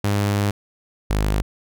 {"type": "tone pair in turn", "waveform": "sawtooth", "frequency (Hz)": [101.7, 51.5], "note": ["G#2", "G#1"], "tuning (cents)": [-36, -14], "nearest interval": "octave", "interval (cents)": 1178, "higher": "first", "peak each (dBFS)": -14, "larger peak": "neither", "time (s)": [[0.04, 0.51], [1.1, 1.42]], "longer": "first", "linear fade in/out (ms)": 5, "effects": []}